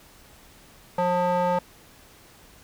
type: tone with band-pass filter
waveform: square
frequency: 178.3 Hz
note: F3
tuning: 36 cents sharp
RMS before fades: -23 dBFS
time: 0.98-1.59 s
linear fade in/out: 5 ms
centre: 750 Hz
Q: 3.7
effects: pink hiss -52 dBFS RMS until 2.63 s